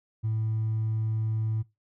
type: tone with hard clipping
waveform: triangle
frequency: 110 Hz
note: A2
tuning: in tune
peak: -25 dBFS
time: 0.23-1.63 s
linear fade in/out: 20 ms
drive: 2 dB
effects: noise-tail reverb RT60 0.2 s tail -19 dB re dry